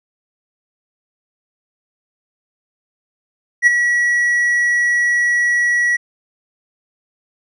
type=tone with ADSR envelope; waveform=triangle; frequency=1929 Hz; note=B6; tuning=41 cents flat; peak=-3 dBFS; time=3.62-5.97 s; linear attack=48 ms; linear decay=16 ms; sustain=-8 dB; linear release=14 ms; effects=resampled to 22050 Hz